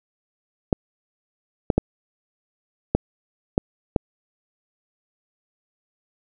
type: clicks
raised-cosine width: 2 ms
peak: -3 dBFS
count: 6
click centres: 0.728 / 1.702 / 1.78 / 2.95 / 3.579 / 3.962 s
effects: none